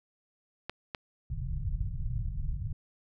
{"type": "clicks", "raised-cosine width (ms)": 0.3, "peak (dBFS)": -19, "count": 2, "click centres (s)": [0.696, 0.948]}
{"type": "low-pass noise", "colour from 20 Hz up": "pink", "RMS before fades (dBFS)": -33, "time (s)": [1.3, 2.73], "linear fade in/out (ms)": 2, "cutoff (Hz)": 150, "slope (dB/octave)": 48}
{"effects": []}